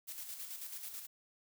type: noise with tremolo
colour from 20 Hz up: blue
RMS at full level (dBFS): -44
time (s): 0.07-1.07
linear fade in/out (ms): 20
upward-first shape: square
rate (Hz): 9.2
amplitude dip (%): 45
effects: none